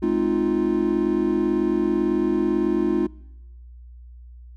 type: chord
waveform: triangle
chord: F minor seventh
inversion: first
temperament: equal with one note detuned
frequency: 211 / 261.6 / 311.1 / 349.2 Hz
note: Ab3 / C4 / Eb4 / F4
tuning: +28 / 0 / 0 / 0 cents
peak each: -24 / -25 / -22 / -20 dBFS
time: 0.02-3.07 s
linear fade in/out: 10 ms
effects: noise-tail reverb RT60 1.0 s tail -25 dB re dry + added 60 Hz sine -40 dBFS peak until 4.56 s